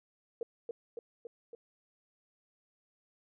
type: tone with echo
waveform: sine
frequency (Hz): 466.9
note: A#4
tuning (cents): +3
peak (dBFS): -32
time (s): 0.41-0.43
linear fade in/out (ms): 2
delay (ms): 280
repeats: 4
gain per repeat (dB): -3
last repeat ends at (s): 1.55
effects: none